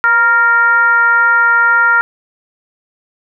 sine tone with frequency modulation, 1396.9 Hz, F6, in tune, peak -7 dBFS, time 0.04-2.01 s, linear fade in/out 0 ms, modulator 451 Hz, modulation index 0.69, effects none

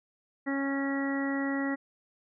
harmonic tone, 275.7 Hz, C#4, 9 cents flat, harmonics 1 / 2 / 3 / 4 / 5 / 6 / 7, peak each -29 / -38 / -41 / -45 / -42 / -46 / -36 dBFS, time 0.46-1.76 s, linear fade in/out 20 ms, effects none

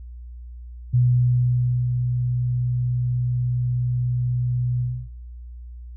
sine tone with ADSR envelope, 123.47 Hz, B2, in tune, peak -14 dBFS, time 0.93-5.09 s, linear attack 16 ms, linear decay 940 ms, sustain -6 dB, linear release 290 ms, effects noise-tail reverb RT60 0.5 s tail -19 dB re dry + added 60 Hz sine -35 dBFS peak until 5.96 s

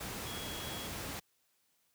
sine tone in noise, 3322 Hz, G#7, in tune, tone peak -46 dBFS, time 0.26-0.87 s, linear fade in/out 10 ms, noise pink, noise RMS -41 dBFS, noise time 0-1.2 s, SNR -8 dB, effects white hiss -75 dBFS RMS until 1.94 s + high-pass 60 Hz 12 dB/octave

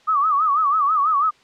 sine tone with vibrato, 1200 Hz, D6, 37 cents sharp, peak -15 dBFS, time 0.07-1.31 s, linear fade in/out 20 ms, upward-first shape sine, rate 6.1 Hz, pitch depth 140 cents each way, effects white hiss -54 dBFS RMS until 1.43 s + low-pass 4000 Hz 12 dB/octave

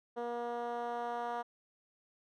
10% pulse tone with band-pass filter sweep, 238.4 Hz, A#3, 39 cents sharp, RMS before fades -38 dBFS, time 0.16-1.43 s, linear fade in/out 20 ms, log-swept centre 510 to 810 Hz, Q 1.6, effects none

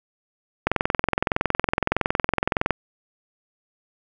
click train, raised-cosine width 0.5 ms, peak -4 dBFS, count 45, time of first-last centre 0.67-2.707 s, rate 21.6 Hz, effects none

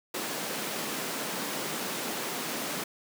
pink high-pass noise, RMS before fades -34 dBFS, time 0.14-2.84 s, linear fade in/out 5 ms, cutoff 190 Hz, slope 24 dB/octave, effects none

